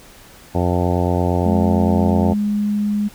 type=harmonic tone; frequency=88.7 Hz; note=F2; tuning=27 cents sharp; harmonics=1 / 2 / 3 / 4 / 5 / 6 / 7 / 8 / 9 / 10; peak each=-19 / -22 / -24 / -25 / -26 / -27 / -27 / -28 / -29 / -29 dBFS; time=0.54-2.34 s; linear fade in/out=20 ms
type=tone with pitch glide; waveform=sine; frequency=209.5 to 207.5 Hz; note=G#3 to G#3; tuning=+15 to -1 cents; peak=-16 dBFS; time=1.45-3.09 s; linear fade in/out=20 ms; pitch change=-16 cents; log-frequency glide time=1.9-2 s
effects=pink hiss -44 dBFS RMS until 3.14 s